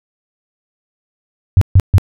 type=tone bursts; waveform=sine; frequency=94.5 Hz; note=F#2; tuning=37 cents sharp; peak=-3 dBFS; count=3; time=1.57-1.982 s; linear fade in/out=0 ms; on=44 ms; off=140 ms; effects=none